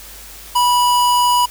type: tone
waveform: square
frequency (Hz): 979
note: B5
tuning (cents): -15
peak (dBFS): -12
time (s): 0.55-1.46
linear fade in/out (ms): 10
effects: added 50 Hz sine -41 dBFS peak until 1.5 s + white hiss -37 dBFS RMS until 1.5 s